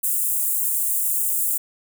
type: high-pass noise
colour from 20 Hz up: white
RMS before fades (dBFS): -22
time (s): 0.03-1.58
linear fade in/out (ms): 10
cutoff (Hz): 7700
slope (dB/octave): 48
effects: none